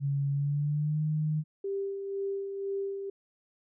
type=tone with pitch glide; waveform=sine; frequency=140.2 to 153.77 Hz; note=C#3 to D#3; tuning=+20 to -20 cents; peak=-26 dBFS; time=0-1.44 s; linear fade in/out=50 ms; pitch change=+160 cents; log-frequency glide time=0.31-1.02 s
type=tone with tremolo; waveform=sine; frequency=394.3 Hz; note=G4; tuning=10 cents sharp; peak=-29 dBFS; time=1.64-3.1 s; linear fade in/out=5 ms; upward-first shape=sine; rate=2 Hz; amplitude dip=45%
effects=none